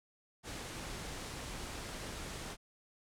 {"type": "low-pass noise", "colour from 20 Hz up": "pink", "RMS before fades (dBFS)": -44, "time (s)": [0.43, 2.57], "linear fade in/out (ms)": 50, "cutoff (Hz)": 10000, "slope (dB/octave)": 24, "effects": []}